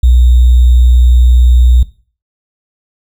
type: tone with sample-and-hold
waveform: sine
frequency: 61.2 Hz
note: B1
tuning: 15 cents flat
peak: -3 dBFS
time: 0.03-1.83 s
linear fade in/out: 5 ms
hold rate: 3675 Hz
effects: noise-tail reverb RT60 0.4 s tail -17 dB re dry